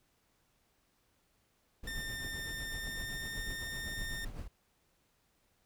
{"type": "noise with tremolo", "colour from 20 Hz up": "brown", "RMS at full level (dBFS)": -41, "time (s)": [1.83, 4.48], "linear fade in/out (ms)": 10, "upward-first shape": "triangle", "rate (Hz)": 7.9, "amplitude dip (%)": 60}
{"type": "tone with pitch glide", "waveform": "sawtooth", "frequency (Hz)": [1807, 1820.6], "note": ["A6", "A#6"], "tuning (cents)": [46, -41], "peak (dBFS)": -36, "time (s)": [1.87, 4.25], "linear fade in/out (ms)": 5, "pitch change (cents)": 13, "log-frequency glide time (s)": [2.69, 3.4]}
{"effects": ["pink hiss -74 dBFS RMS until 5.65 s"]}